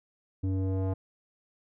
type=tone with low-pass filter sweep; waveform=square; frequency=94.9 Hz; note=F#2; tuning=44 cents sharp; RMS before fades=-29 dBFS; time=0.43-0.94 s; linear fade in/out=10 ms; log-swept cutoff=280 to 730 Hz; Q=1.5; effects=none